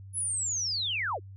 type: linear sweep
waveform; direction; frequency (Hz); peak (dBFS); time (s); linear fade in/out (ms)
sine; down; 10548 to 277.2; -28; 0.13-1.2; 50
effects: added 97 Hz sine -43 dBFS peak until 1.36 s